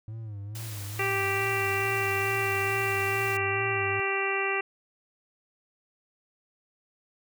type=tone with vibrato; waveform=triangle; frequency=106.3 Hz; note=G#2; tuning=41 cents sharp; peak=-33 dBFS; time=0.08-4 s; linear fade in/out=0 ms; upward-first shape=sine; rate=2.3 Hz; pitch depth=110 cents each way
type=noise; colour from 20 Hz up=white; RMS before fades=-42 dBFS; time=0.55-3.37 s; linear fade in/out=2 ms
type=harmonic tone; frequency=391.3 Hz; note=G4; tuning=3 cents flat; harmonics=1 / 2 / 3 / 4 / 5 / 6 / 7; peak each=-31 / -35 / -34 / -37 / -32 / -33 / -33 dBFS; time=0.99-4.61 s; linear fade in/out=5 ms
effects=none